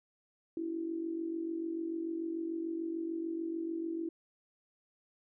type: tone with amplitude modulation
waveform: sine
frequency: 330.2 Hz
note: E4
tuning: 3 cents sharp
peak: -31 dBFS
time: 0.57-4.09 s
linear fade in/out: 2 ms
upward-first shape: sine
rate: 46.8 Hz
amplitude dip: 65%
effects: none